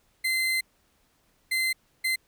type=tone bursts at uneven times; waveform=35% pulse; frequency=2067 Hz; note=C7; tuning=22 cents flat; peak=-22 dBFS; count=3; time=0.24-0.61 / 1.51-1.73 / 2.04-2.16 s; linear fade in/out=10 ms; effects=pink hiss -67 dBFS RMS until 2.27 s